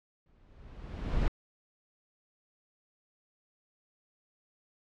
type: noise with exponential growth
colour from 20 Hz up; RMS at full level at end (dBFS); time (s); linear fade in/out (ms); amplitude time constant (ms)
brown; -26; 0.26-1.28; 2; 220
effects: low-pass 4000 Hz 12 dB/octave